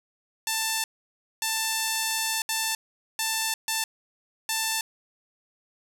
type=tone bursts at uneven times; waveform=5% pulse; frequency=887 Hz; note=A5; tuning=14 cents sharp; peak=-13 dBFS; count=6; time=0.47-0.84 / 1.42-2.42 / 2.49-2.75 / 3.19-3.54 / 3.68-3.84 / 4.49-4.81 s; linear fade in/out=2 ms; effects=none